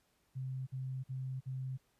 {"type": "tone bursts", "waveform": "sine", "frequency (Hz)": 130.9, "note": "C3", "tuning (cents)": 1, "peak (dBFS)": -37, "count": 4, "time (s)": [0.35, 1.777], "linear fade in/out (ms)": 20, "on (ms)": 320, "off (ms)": 49, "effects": ["pink hiss -75 dBFS RMS until 1.99 s", "resampled to 32000 Hz"]}